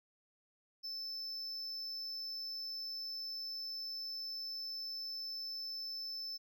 triangle tone, 5274 Hz, E8, in tune, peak -39 dBFS, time 0.83-6.38 s, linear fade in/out 20 ms, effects none

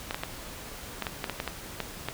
clicks, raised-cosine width 0.3 ms, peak -14 dBFS, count 11, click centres 0.109 / 0.145 / 0.235 / 1.023 / 1.068 / 1.242 / 1.297 / 1.401 / 1.477 / 1.803 / 2.086 s, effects pink hiss -42 dBFS RMS until 2.13 s

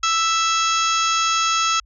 harmonic tone, 659.3 Hz, E5, in tune, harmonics 2 / 3 / 4 / 5 / 6 / 7 / 8 / 9 / 10, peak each -19 / -33 / -26 / -26 / -30 / -34 / -28 / -35 / -26 dBFS, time 0.03-1.8 s, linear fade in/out 5 ms, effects added 50 Hz sine -50 dBFS peak until 1.85 s

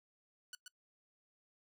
10% pulse tone with echo, 1480 Hz, F#6, in tune, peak -37 dBFS, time 0.53-0.55 s, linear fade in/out 2 ms, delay 130 ms, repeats 1, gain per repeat -4 dB, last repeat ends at 0.68 s, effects noise-tail reverb RT60 0.1 s tail -23 dB re dry

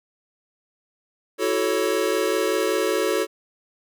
square chord, F# minor seventh, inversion third, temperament equal with one note detuned, 329.6 / 375.2 / 440 / 554.4 Hz, E4 / F#4 / A4 / C#5, 0 / +24 / 0 / 0 cents, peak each -29 / -26 / -25 / -27 dBFS, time 1.38-3.27 s, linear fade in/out 50 ms, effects none

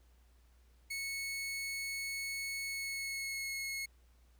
sawtooth tone with pitch glide, 2204 to 2177 Hz, C#7 to C#7, -11 to -32 cents, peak -34 dBFS, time 0.9-3.86 s, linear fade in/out 10 ms, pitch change -21 cents, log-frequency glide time 2.65-3.54 s, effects added 60 Hz sine -62 dBFS peak until 4.39 s + pink hiss -73 dBFS RMS until 4.39 s

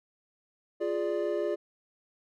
triangle chord, D diminished, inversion first, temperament equal, 349.2 / 415.3 / 587.3 Hz, F4 / Ab4 / D5, 0 / 0 / 0 cents, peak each -30 dBFS, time 0.8-1.56 s, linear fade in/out 20 ms, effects none

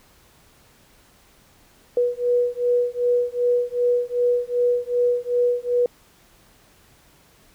sine beating tone pair, 485.9 / 488.5 Hz, B4 / B4, -28 / -19 cents, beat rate 2.6 Hz, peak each -21 dBFS, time 1.97-5.86 s, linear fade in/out 2 ms, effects pink hiss -55 dBFS RMS until 7.54 s

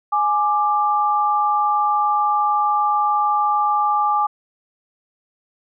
sine tone pair together, 835.3 / 1182 Hz, G#5 / D6, +10 / +11 cents, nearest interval tritone, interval 601 cents, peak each -18 dBFS, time 0.12-4.27 s, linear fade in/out 10 ms, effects none

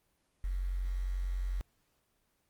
sine tone with quantisation, 45.5 Hz, F#1, 28 cents flat, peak -31 dBFS, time 0.44-1.61 s, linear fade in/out 0 ms, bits 9, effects pink hiss -75 dBFS RMS until 2.49 s + Opus 24 kbps

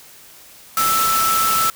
sine tone in noise, 1320 Hz, E6, 2 cents sharp, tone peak -16 dBFS, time 0.77-1.7 s, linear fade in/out 2 ms, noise white, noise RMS -21 dBFS, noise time 0.77-1.7 s, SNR +2 dB, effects white hiss -44 dBFS RMS until 1.75 s

